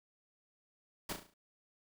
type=noise with echo; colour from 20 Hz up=pink; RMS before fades=-39 dBFS; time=1.09-1.13 s; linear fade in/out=5 ms; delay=35 ms; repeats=6; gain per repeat=-6 dB; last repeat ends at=1.34 s; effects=none